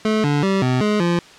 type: tone with pitch steps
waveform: 25% pulse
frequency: 216.5 / 145.5 / 193.9 / 127.3 / 210.2 / 172.7 Hz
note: A3 / D3 / G3 / C3 / G#3 / F3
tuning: -28 / -16 / -19 / -47 / +21 / -19 cents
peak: -12 dBFS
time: 0.05-1.19 s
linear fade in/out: 2 ms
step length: 190 ms
effects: white hiss -43 dBFS RMS until 1.38 s + low-pass 5000 Hz 12 dB/octave